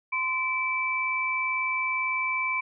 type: tone pair together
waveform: sine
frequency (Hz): 1033 / 2319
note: C6 / D7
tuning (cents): -22 / -22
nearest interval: octave + major second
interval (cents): 1400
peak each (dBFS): -30 / -26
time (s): 0.12-2.61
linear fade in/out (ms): 10
effects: none